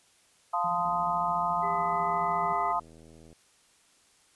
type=chord; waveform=sine; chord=F dominant seventh; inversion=none; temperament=equal with one note detuned; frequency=698.5 / 880 / 1034.5 / 1244.5 Hz; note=F5 / A5 / C6 / Eb6; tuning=0 / 0 / -20 / 0 cents; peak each=-31 dBFS; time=0.53-2.8 s; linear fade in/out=10 ms
type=tone with tremolo; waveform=sine; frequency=171.1 Hz; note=F3; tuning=35 cents flat; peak=-39 dBFS; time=0.64-2.53 s; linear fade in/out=5 ms; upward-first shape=square; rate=14 Hz; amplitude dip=40%
type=click train; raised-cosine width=2 ms; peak=-40 dBFS; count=201; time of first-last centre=0.85-3.328 s; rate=80.7 Hz
type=harmonic tone; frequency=401.2 Hz; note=G4; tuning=40 cents sharp; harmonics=1 / 3 / 5; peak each=-40 / -43 / -42 dBFS; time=1.62-2.73 s; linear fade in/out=20 ms
effects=white hiss -63 dBFS RMS until 4.35 s + resampled to 24000 Hz